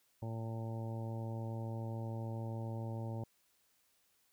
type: harmonic tone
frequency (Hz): 113.1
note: A2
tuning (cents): +48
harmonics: 1 / 2 / 3 / 4 / 5 / 6 / 7 / 8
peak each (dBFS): -39 / -47 / -50 / -54 / -50 / -59 / -54 / -55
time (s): 0.22-3.24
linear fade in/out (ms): 5
effects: white hiss -74 dBFS RMS until 4.32 s